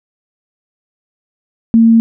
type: tone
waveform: sine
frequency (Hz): 227.7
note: A#3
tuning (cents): -40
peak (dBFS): -4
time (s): 1.74-2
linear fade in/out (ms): 0
effects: none